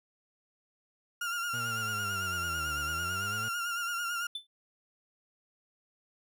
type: tone with vibrato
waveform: 35% pulse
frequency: 1400 Hz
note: F6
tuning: 4 cents sharp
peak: -30 dBFS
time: 1.21-4.27 s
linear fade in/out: 5 ms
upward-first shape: sine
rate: 9 Hz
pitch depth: 44 cents each way
type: linear two-way sweep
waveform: 35% pulse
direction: down then up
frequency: 120.4 to 72.7 to 112.7 Hz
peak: -38 dBFS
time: 1.53-3.49 s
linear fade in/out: 10 ms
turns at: 2.79 s
type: tone with exponential decay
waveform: triangle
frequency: 3520 Hz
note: A7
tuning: in tune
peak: -30 dBFS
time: 4.35-4.47 s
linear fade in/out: 5 ms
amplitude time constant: 24 ms
effects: none